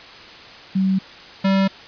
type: tone pair in turn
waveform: sine / square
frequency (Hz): 190.7 / 193.7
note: G3 / G3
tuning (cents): -47 / -20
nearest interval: unison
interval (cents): 27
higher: second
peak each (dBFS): -15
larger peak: neither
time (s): 0.75-0.99 / 1.44-1.68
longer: neither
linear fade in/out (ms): 10
effects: white hiss -40 dBFS RMS until 1.87 s + resampled to 11025 Hz